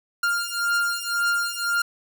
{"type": "beating tone pair", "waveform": "45% pulse", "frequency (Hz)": [1400, 1401.9], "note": ["F6", "F6"], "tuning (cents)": [4, 6], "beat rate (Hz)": 1.9, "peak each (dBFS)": -25, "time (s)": [0.23, 1.82], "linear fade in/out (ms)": 5, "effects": []}